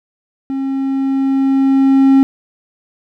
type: tone with level ramp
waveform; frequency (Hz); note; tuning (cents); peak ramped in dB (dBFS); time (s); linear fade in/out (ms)
triangle; 270; C#4; -45; -15 to -3; 0.5-2.23; 0
effects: none